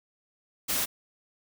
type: noise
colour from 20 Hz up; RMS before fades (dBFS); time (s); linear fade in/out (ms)
white; -28; 0.68-0.86; 20
effects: none